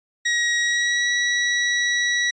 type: tone with pitch glide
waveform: sawtooth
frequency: 1900 to 1934.3 Hz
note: A#6 to B6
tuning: +33 to -37 cents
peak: -15 dBFS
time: 0.25-2.31 s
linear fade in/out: 10 ms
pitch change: +30 cents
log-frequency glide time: 0.59-1.11 s
effects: resampled to 16000 Hz